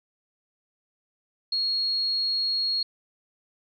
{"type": "tone", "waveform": "sine", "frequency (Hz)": 4300, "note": "C8", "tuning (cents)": 47, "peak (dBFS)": -23, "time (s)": [1.52, 2.83], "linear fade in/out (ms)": 5, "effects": []}